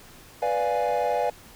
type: chord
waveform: triangle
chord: B diminished seventh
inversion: none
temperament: equal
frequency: 493.9 / 587.3 / 698.5 / 830.6 Hz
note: B4 / D5 / F5 / Ab5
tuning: 0 / 0 / 0 / 0 cents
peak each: -25 dBFS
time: 0.42-1.3 s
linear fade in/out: 5 ms
effects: tanh soft clip ceiling -14 dBFS + pink hiss -49 dBFS RMS until 1.55 s